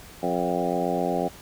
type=harmonic tone with a mistuned harmonic; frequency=88 Hz; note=F2; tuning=14 cents sharp; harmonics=2 / 3 / 4 / 5 / 6 / 7 / 8 / 9; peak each=-31 / -31 / -31 / -31 / -31 / -31 / -31 / -31 dBFS; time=0.22-1.29 s; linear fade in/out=20 ms; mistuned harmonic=8; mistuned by=+15 cents; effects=pink hiss -46 dBFS RMS until 1.41 s